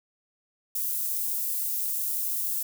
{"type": "high-pass noise", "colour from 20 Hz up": "white", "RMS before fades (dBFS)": -29, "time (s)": [0.75, 2.63], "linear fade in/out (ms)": 5, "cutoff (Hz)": 12000, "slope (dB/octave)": 12, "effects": []}